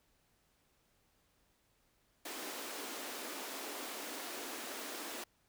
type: high-pass noise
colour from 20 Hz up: pink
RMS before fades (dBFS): -44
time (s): 2.25-5.24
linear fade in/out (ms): 5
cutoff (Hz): 250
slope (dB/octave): 48
effects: pink hiss -74 dBFS RMS until 5.48 s